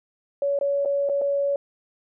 sine tone with dropouts, 563 Hz, C#5, 27 cents sharp, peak -20 dBFS, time 0.42-1.56 s, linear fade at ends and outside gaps 2 ms, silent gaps 0.589-0.611 / 0.85-0.857 / 1.09-1.096 / 1.214-1.217 s, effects none

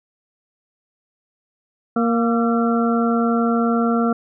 harmonic tone with a mistuned harmonic, 233.1 Hz, A#3, in tune, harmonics 1 / 2 / 3 / 5 / 6, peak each -17 / -23 / -25 / -30 / -25 dBFS, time 1.96-4.13 s, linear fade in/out 5 ms, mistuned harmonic 6, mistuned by -54 cents, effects none

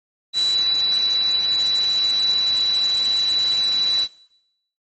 sine tone in noise, 3951 Hz, B7, in tune, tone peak -16 dBFS, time 0.33-4.08 s, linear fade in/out 50 ms, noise white, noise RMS -31 dBFS, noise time 0.33-4.08 s, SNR +12 dB, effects noise-tail reverb RT60 0.8 s tail -21 dB re dry + MP3 32 kbps

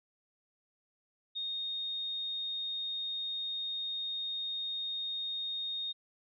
sine tone, 3700 Hz, A#7, 14 cents flat, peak -34 dBFS, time 1.35-5.93 s, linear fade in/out 20 ms, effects none

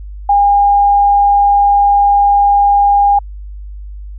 sine tone, 810 Hz, G#5, 43 cents flat, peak -6 dBFS, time 0.29-3.19 s, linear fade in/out 5 ms, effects added 50 Hz sine -25 dBFS peak until 4.18 s

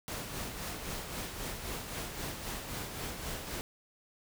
pink noise with tremolo, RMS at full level -38 dBFS, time 0.08-3.61 s, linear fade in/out 0 ms, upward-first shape sine, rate 3.8 Hz, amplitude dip 45%, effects none

